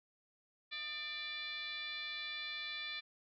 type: tone with frequency modulation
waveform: sine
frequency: 2921 Hz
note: F#7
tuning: 23 cents flat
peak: -40 dBFS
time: 0.71-3.01 s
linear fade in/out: 20 ms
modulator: 564 Hz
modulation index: 2.2
effects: none